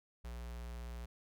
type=tone with notch filter; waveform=square; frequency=59.5 Hz; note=A#1; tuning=36 cents sharp; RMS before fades=-45 dBFS; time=0.24-1.06 s; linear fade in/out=10 ms; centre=260 Hz; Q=1.4; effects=none